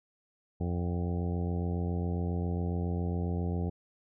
harmonic tone with a mistuned harmonic, 87.31 Hz, F2, in tune, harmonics 1 / 2 / 3 / 4 / 5 / 6 / 7 / 8 / 9, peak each -31 / -34 / -41 / -42 / -42 / -49 / -50 / -50 / -48 dBFS, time 0.6-3.7 s, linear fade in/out 10 ms, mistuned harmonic 8, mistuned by +51 cents, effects none

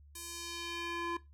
square tone with band-pass filter sweep, 341.9 Hz, F4, 37 cents flat, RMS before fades -40 dBFS, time 0.15-1.17 s, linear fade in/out 5 ms, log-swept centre 10000 to 1200 Hz, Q 1.1, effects noise-tail reverb RT60 0.2 s tail -17 dB re dry + added 72 Hz sine -55 dBFS peak until 1.33 s

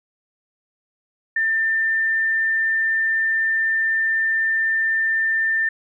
sine tone, 1792 Hz, A6, 31 cents sharp, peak -17 dBFS, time 1.36-5.69 s, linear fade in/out 5 ms, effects none

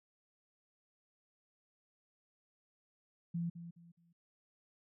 sine tone with echo, 170 Hz, F3, 46 cents flat, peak -34 dBFS, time 3.34-3.5 s, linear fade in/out 10 ms, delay 210 ms, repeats 3, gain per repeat -11 dB, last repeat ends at 4.13 s, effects none

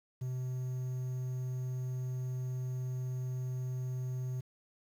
triangle tone with quantisation, 127.4 Hz, C3, 46 cents flat, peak -32 dBFS, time 0.21-4.41 s, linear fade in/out 10 ms, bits 10, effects none

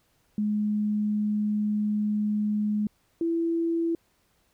sine tone pair in turn, 210 / 333.4 Hz, G#3 / E4, +19 / +20 cents, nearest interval minor sixth, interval 801 cents, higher second, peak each -23 dBFS, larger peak neither, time 0.38-2.87 / 3.21-3.95 s, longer first, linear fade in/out 2 ms, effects pink hiss -68 dBFS RMS until 4.53 s

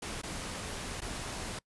pink noise with dropouts, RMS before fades -39 dBFS, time 0.02-1.59 s, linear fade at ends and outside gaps 5 ms, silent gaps 0.217-0.233 / 1.006-1.017 s, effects noise-tail reverb RT60 0.1 s tail -24 dB re dry + resampled to 24000 Hz

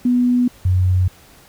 sine tone pair in turn, 246.3 / 91.83 Hz, B3 / F#2, -5 / -13 cents, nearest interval octave + perfect fourth, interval 1708 cents, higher first, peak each -12 / -12 dBFS, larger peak neither, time 0.05-0.48 / 0.65-1.08 s, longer neither, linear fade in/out 5 ms, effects pink hiss -47 dBFS RMS until 1.48 s

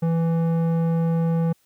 square tone with low-pass filter, 165.6 Hz, E3, 8 cents sharp, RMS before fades -21 dBFS, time 0.02-1.53 s, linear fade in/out 10 ms, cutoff 750 Hz, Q 0.64, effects white hiss -64 dBFS RMS until 1.65 s

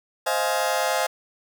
sawtooth chord, F minor seventh, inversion second, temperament just, 523.8 / 628.6 / 698.5 / 838.1 Hz, C5 / Eb5 / F5 / Ab5, +2 / +18 / 0 / +16 cents, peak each -23 dBFS, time 0.26-1.07 s, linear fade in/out 10 ms, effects none

